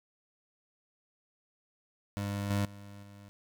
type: tone with level steps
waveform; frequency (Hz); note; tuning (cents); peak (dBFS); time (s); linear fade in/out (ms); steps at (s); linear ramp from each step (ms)
25% pulse; 100.9; G#2; -49; -29 / -24 / -43 / -46; 2.17-3.29; 0; 2.5 / 2.65 / 3.03; 2
effects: none